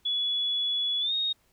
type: tone with pitch glide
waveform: sine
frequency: 3400 to 3729 Hz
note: G#7 to A#7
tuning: +40 to 0 cents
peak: -25 dBFS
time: 0.05-1.33 s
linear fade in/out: 10 ms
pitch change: +160 cents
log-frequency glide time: 1-1.13 s
effects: pink hiss -67 dBFS RMS until 1.52 s